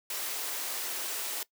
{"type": "high-pass noise", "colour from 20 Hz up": "white", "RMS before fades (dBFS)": -35, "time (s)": [0.1, 1.43], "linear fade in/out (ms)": 2, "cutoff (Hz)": 310, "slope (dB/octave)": 24, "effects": ["noise-tail reverb RT60 0.1 s tail -20 dB re dry"]}